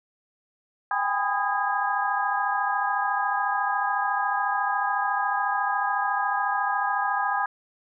sine tone cluster, 788 / 822 / 1002 / 1242 / 1635 Hz, G5 / G#5 / B5 / D#6 / G#6, +9 / -18 / +25 / -3 / -28 cents, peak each -29 dBFS, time 0.91-7.46 s, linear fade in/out 2 ms, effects none

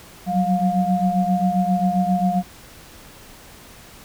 sine tone cluster, 182.8 / 190.3 / 708 Hz, F#3 / F#3 / F5, -21 / +49 / +23 cents, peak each -21 dBFS, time 0.26-2.43 s, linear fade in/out 50 ms, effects pink hiss -44 dBFS RMS until 4.04 s

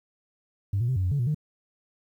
sine tone with pitch steps, 99.4 / 119.1 / 129.7 / 93.3 / 90.5 / 142.4 / 120.7 / 151.4 Hz, G2 / A#2 / C3 / F#2 / F#2 / C#3 / B2 / D#3, +25 / +38 / -15 / +15 / -38 / +47 / -39 / -47 cents, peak -21 dBFS, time 0.73-1.346 s, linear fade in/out 5 ms, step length 77 ms, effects tanh soft clip ceiling -19 dBFS + 10-bit

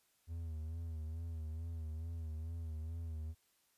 triangle tone with vibrato, 80.7 Hz, E2, 36 cents flat, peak -38 dBFS, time 0.27-3.35 s, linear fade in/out 50 ms, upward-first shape sine, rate 2.3 Hz, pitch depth 63 cents each way, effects white hiss -75 dBFS RMS until 3.77 s + resampled to 32000 Hz

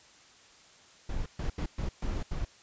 brown noise bursts at uneven times, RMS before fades -32 dBFS, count 6, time 1.09-1.26 / 1.39-1.5 / 1.58-1.66 / 1.78-1.89 / 2.02-2.23 / 2.31-2.45 s, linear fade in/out 5 ms, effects white hiss -57 dBFS RMS until 2.62 s + resampled to 16000 Hz

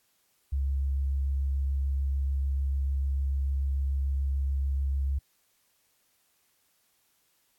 sine tone with vibrato, 68.4 Hz, C#2, 23 cents flat, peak -25 dBFS, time 0.52-5.19 s, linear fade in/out 10 ms, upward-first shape sine, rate 6.8 Hz, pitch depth 11 cents each way, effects white hiss -70 dBFS RMS until 7.58 s + AAC 64 kbps

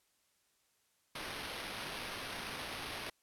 white noise with sample-and-hold, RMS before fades -43 dBFS, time 1.15-3.1 s, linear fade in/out 5 ms, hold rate 7350 Hz, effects white hiss -75 dBFS RMS until 3.22 s + low-pass 12000 Hz 12 dB/octave

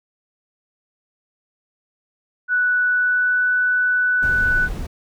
sine tone with pitch glide, 1480 to 1489.4 Hz, F#6 to F#6, 0 to +11 cents, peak -15 dBFS, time 2.48-4.69 s, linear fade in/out 50 ms, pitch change +11 cents, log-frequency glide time 2.86-3.44 s
brown noise, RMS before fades -26 dBFS, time 4.22-4.87 s, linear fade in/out 10 ms
effects none

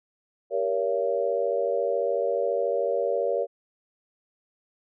sine chord, G diminished seventh, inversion none, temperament just, 392 / 470.4 / 564.5 / 677.4 Hz, G4 / Bb4 / Db5 / Fb5, 0 / +16 / +31 / +47 cents, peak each -31 / -27 / -26 / -32 dBFS, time 0.5-3.47 s, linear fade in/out 50 ms, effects none

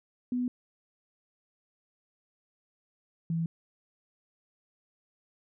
sine tone pair in turn, 247.7 / 165.21 Hz, B3 / E3, +5 / +4 cents, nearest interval perfect fifth, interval 701 cents, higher first, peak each -27 dBFS, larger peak neither, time 0.32-0.48 / 3.3-3.46 s, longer neither, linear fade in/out 2 ms, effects none

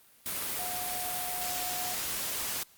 sine tone in noise, 724 Hz, F#5, 38 cents flat, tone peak -38 dBFS, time 0.59-1.94 s, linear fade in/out 0 ms, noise white, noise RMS -34 dBFS, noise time 0.26-2.63 s, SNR -7 dB, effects white hiss -60 dBFS RMS until 2.77 s + Opus 32 kbps

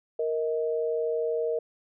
sine tone pair together, 466.2 / 631.7 Hz, A#4 / D#5, 0 / +26 cents, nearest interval perfect fourth, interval 526 cents, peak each -26 / -31 dBFS, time 0.19-1.59 s, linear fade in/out 5 ms, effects none

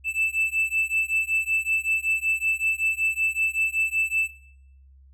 triangle beating tone pair, 2639 / 2644.3 Hz, E7 / E7, +1 / +5 cents, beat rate 5.3 Hz, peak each -24 dBFS, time 0.04-4.31 s, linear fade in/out 50 ms, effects noise-tail reverb RT60 0.7 s tail -17 dB re dry + added 67 Hz sine -49 dBFS peak until 5.13 s

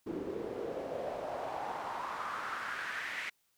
pink noise with band-pass filter sweep, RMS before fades -39 dBFS, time 0.06-3.3 s, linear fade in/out 10 ms, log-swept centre 320 to 2100 Hz, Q 3.6, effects white hiss -75 dBFS RMS until 3.57 s

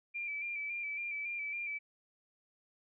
sine tone with vibrato, 2349 Hz, D7, in tune, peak -36 dBFS, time 0.14-1.79 s, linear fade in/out 20 ms, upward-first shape square, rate 3.6 Hz, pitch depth 32 cents each way, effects none

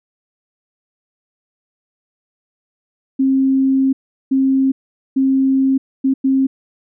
sine tone bursts at uneven times, 267.2 Hz, C4, 36 cents sharp, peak -11 dBFS, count 5, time 3.19-3.93 / 4.31-4.72 / 5.16-5.78 / 6.04-6.14 / 6.24-6.47 s, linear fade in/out 10 ms, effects none

